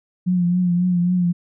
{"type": "tone with vibrato", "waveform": "sine", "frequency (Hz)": 177.9, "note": "F3", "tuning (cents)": 32, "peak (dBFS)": -15, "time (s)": [0.26, 1.33], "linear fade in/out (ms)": 20, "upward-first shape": "triangle", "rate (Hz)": 3.7, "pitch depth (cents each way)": 50, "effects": []}